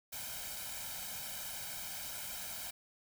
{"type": "noise with comb filter", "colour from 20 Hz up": "white", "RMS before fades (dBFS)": -43, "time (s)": [0.12, 2.71], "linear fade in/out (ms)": 10, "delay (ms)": 1.3, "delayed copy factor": 0.8, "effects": []}